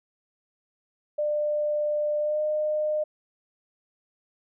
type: tone with pitch glide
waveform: sine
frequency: 597 to 608.8 Hz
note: D5 to D#5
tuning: +28 to -38 cents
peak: -23 dBFS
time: 1.18-3.04 s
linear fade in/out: 10 ms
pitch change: +34 cents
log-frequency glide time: 2.19-2.41 s
effects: none